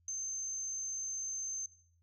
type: tone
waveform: sine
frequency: 6272 Hz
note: G8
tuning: in tune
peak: -36 dBFS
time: 0.08-1.66 s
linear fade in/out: 2 ms
effects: noise-tail reverb RT60 0.6 s tail -18 dB re dry + added 85 Hz sine -68 dBFS peak until 2.02 s